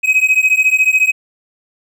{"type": "beating tone pair", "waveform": "triangle", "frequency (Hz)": [2525, 2539], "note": ["D#7", "D#7"], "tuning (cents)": [25, 34], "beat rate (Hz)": 14, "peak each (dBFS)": -11, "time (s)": [0.03, 1.12], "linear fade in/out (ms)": 20, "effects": []}